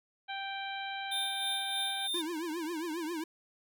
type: harmonic tone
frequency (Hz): 784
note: G5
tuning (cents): 0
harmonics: 1 / 2 / 3 / 4 / 5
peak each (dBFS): -39 / -42 / -44 / -45 / -46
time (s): 0.28-2.08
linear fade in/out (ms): 20
type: tone with tremolo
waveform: square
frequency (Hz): 3621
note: A7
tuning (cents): +49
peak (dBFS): -32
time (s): 1.11-2.22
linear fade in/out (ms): 10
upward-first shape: sine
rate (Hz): 3.2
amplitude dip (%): 45
type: tone with vibrato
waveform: square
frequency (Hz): 327.7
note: E4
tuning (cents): -10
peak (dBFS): -35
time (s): 2.14-3.24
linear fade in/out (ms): 5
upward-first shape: triangle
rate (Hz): 7.4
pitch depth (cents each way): 160
effects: none